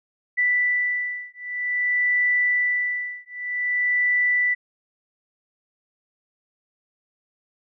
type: beating tone pair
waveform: sine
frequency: 1975.5 / 1976.02 Hz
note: B6 / B6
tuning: 0 / 0 cents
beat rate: 0.52 Hz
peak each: -23 dBFS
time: 0.37-4.55 s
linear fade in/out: 20 ms
effects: none